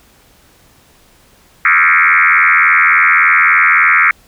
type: tone with frequency modulation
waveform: sine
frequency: 1760 Hz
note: A6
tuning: in tune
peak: -6 dBFS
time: 1.65-4.11 s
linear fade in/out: 2 ms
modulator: 83.5 Hz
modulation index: 6.4
effects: pink hiss -48 dBFS RMS until 4.27 s